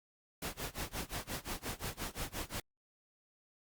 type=noise with tremolo; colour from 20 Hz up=pink; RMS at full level=-38 dBFS; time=0.42-2.6 s; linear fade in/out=2 ms; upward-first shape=sine; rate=5.7 Hz; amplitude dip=95%; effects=Opus 48 kbps